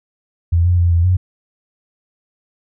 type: tone with pitch steps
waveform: sine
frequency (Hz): 84.9 / 88.6 / 86.6 / 84.8 / 91.4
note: F2 / F2 / F2 / E2 / F#2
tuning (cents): -48 / +25 / -14 / +50 / -21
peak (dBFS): -10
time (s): 0.52-1.17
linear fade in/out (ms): 10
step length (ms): 130
effects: none